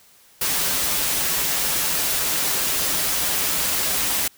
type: noise with comb filter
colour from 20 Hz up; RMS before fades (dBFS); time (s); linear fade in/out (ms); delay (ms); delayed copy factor
white; -22; 0.41-4.28; 5; 8.7; -0.55
effects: white hiss -53 dBFS RMS until 4.37 s